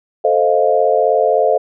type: chord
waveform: sine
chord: F dominant seventh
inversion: first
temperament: equal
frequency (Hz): 440 / 523.3 / 622.3 / 698.5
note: A4 / C5 / Eb5 / F5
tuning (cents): 0 / 0 / 0 / 0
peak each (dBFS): -16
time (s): 0.24-1.58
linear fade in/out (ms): 10
effects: none